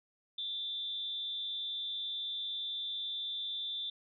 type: tone with amplitude modulation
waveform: sine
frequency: 3551 Hz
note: A7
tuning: 15 cents sharp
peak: -33 dBFS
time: 0.38-3.9 s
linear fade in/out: 5 ms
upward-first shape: sine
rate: 292 Hz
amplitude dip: 55%
effects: none